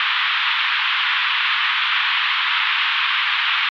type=band-pass noise; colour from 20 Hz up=white; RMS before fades=-19 dBFS; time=0-3.69 s; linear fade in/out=2 ms; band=1000 to 3500 Hz; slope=48 dB/octave; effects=MP3 96 kbps